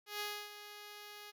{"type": "tone with ADSR envelope", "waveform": "5% pulse", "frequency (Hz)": 415.3, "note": "G#4", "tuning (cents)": 0, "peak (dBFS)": -26, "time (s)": [0.06, 1.32], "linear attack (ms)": 140, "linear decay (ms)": 290, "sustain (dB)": -12, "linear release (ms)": 25, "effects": []}